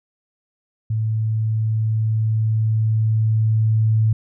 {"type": "tone with level ramp", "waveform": "sine", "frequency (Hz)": 110, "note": "A2", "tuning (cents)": 0, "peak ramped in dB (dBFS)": [-18, -13], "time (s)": [0.9, 4.13], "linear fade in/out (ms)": 5, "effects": []}